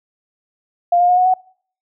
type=tone with pitch steps; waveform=sine; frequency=698.5 / 709.5 / 720.6 / 732 / 743.5 Hz; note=F5 / F5 / F#5 / F#5 / F#5; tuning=0 / +27 / -46 / -19 / +8 cents; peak=-10 dBFS; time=0.92-1.34 s; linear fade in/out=5 ms; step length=84 ms; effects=noise-tail reverb RT60 0.5 s tail -22 dB re dry